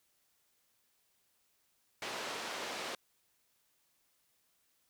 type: band-pass noise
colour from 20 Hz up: pink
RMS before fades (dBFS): -41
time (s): 2.02-2.95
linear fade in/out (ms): 2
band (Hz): 420 to 5500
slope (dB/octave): 12
effects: white hiss -75 dBFS RMS until 4.89 s